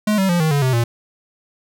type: tone with pitch steps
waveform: square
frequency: 211.8 / 191.99 / 174.03 / 157.76 / 143 / 129.63 / 117.5 Hz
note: G#3 / G3 / F3 / D#3 / D3 / C3 / A#2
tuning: +34 / -36 / -6 / +24 / -46 / -16 / +14 cents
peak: -15 dBFS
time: 0.07-0.84 s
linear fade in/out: 5 ms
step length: 110 ms
effects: none